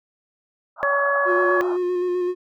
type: band-pass noise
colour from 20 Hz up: white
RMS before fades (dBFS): -33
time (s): 0.76-1.78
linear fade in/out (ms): 50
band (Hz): 560 to 1400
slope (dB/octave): 96
type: harmonic tone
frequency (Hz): 564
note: C#5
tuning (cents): +30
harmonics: 1 / 2 / 3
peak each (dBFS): -22 / -22 / -22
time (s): 0.83-1.61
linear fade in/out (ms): 0
type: tone with vibrato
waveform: triangle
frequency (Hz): 358.8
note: F4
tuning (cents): +47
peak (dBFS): -18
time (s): 1.25-2.35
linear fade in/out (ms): 50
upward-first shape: square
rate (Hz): 7.8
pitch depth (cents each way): 17
effects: none